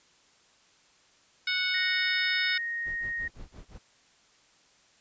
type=harmonic tone; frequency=738 Hz; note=F#5; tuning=5 cents flat; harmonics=2 / 3 / 4 / 5 / 6 / 7; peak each=-32 / -30 / -38 / -32 / -41 / -35 dBFS; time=1.47-2.58 s; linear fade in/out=5 ms
type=tone; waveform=sine; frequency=1864.7 Hz; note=A#6; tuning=in tune; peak=-30 dBFS; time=1.74-3.28 s; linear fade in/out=5 ms
type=noise with tremolo; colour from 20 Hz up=brown; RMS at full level=-43 dBFS; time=2.85-3.79 s; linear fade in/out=20 ms; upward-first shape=sine; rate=5.8 Hz; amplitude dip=100%
effects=white hiss -62 dBFS RMS until 5 s + resampled to 16000 Hz